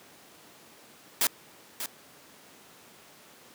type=noise with echo; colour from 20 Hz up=white; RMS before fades=-24 dBFS; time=1.21-1.27 s; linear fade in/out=2 ms; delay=590 ms; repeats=1; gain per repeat=-10 dB; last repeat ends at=1.86 s; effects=pink hiss -53 dBFS RMS until 3.54 s + high-pass 200 Hz 12 dB/octave